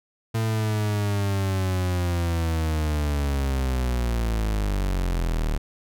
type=linear sweep; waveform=40% pulse; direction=down; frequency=112.9 to 37.32 Hz; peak=-21 dBFS; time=0.34-5.58 s; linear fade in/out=10 ms; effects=none